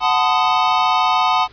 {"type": "chord", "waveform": "square", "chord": "F# diminished seventh", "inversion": "none", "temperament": "equal with one note detuned", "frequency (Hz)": [740, 880, 1019.7, 1244.5], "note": ["F#5", "A5", "C6", "Eb6"], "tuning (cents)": [0, 0, -45, 0], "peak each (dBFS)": -20, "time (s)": [0, 1.48], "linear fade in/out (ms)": 50, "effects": ["pink hiss -46 dBFS RMS until 1.52 s", "resampled to 11025 Hz"]}